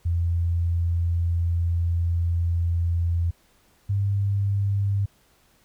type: tone pair in turn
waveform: sine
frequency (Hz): 85.2 / 99.76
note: F2 / G2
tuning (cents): -42 / +31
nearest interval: minor third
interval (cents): 273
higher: second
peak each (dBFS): -20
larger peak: neither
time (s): 0.05-3.31 / 3.89-5.06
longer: first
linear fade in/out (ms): 10
effects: pink hiss -61 dBFS RMS until 5.64 s